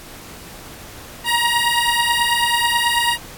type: beating tone pair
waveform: 15% pulse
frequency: 942 / 951.2 Hz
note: A#5 / A#5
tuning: +18 / +35 cents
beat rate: 9.2 Hz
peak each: -12 dBFS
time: 1.24-3.18 s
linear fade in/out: 50 ms
effects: pink hiss -38 dBFS RMS until 3.37 s + AAC 64 kbps